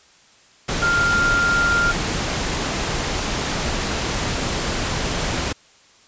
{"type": "tone in noise", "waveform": "sine", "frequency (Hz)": 1396.9, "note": "F6", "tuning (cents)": 0, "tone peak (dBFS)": -16, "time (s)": [0.82, 1.92], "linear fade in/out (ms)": 10, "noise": "pink", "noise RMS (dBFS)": -23, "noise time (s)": [0.68, 5.53], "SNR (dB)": 4, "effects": ["white hiss -52 dBFS RMS until 6.07 s", "resampled to 16000 Hz"]}